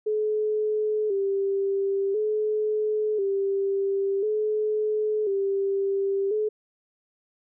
sine tone with vibrato, 410 Hz, G#4, 22 cents flat, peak -22 dBFS, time 0.06-6.49 s, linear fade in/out 10 ms, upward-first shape square, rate 0.48 Hz, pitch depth 72 cents each way, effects none

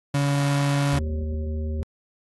35% pulse tone, 141.7 Hz, C#3, 38 cents sharp, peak -18 dBFS, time 0.14-0.99 s, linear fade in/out 5 ms
harmonic tone, 77.5 Hz, D#2, 6 cents flat, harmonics 1 / 3 / 5 / 7, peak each -25 / -35 / -39 / -42 dBFS, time 0.93-1.83 s, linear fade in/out 0 ms
effects AAC 32 kbps

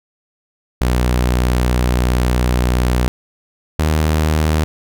sawtooth tone pair in turn, 61.5 / 77.59 Hz, B1 / D#2, -7 / -4 cents, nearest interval major third, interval 403 cents, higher second, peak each -9 dBFS, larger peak neither, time 0.81-3.08 / 3.79-4.64 s, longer first, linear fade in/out 0 ms, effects none

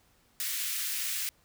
white high-pass noise, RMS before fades -33 dBFS, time 0.4-1.29 s, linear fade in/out 0 ms, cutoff 1600 Hz, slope 24 dB/octave, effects pink hiss -66 dBFS RMS until 1.44 s

